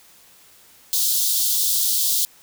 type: high-pass noise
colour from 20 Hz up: white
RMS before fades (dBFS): -20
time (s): 0.93-2.25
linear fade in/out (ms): 0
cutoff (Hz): 3400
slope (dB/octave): 48
effects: white hiss -51 dBFS RMS until 2.42 s